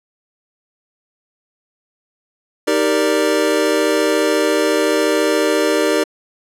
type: chord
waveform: square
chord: Eb major seventh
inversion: none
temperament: equal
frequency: 311.1 / 392 / 466.2 / 587.3 Hz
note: Eb4 / G4 / Bb4 / D5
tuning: 0 / 0 / 0 / 0 cents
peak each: -20 dBFS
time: 2.67-6.04 s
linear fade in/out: 10 ms
effects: low-pass 12000 Hz 12 dB/octave